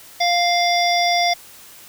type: harmonic tone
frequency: 698.5 Hz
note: F5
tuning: in tune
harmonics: 1 / 3 / 5 / 7 / 8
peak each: -17 / -22 / -24 / -25 / -26 dBFS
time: 0.2-1.34 s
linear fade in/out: 10 ms
effects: white hiss -43 dBFS RMS until 1.88 s